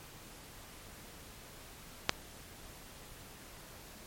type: click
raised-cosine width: 0.2 ms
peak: -7 dBFS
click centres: 2.094 s
effects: pink hiss -52 dBFS RMS until 4.06 s + MP3 64 kbps